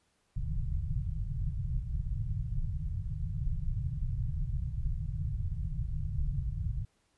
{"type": "low-pass noise", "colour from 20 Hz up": "pink", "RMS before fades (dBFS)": -33, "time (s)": [0.36, 6.85], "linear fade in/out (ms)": 10, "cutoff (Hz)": 160, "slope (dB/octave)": 96, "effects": ["pink hiss -73 dBFS RMS until 7.17 s", "resampled to 24000 Hz"]}